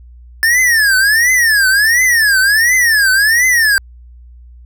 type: tone with vibrato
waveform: square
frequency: 1760 Hz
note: A6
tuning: in tune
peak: -9 dBFS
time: 0.43-3.78 s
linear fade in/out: 0 ms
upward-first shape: triangle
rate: 1.4 Hz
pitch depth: 280 cents each way
effects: added 60 Hz sine -35 dBFS peak until 4.65 s